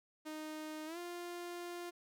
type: tone with pitch glide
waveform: sawtooth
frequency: 309.5 to 349.4 Hz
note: D#4 to F4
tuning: -9 to +1 cents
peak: -39 dBFS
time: 0.25-1.91 s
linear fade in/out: 20 ms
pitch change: +210 cents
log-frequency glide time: 0.86-0.98 s
effects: none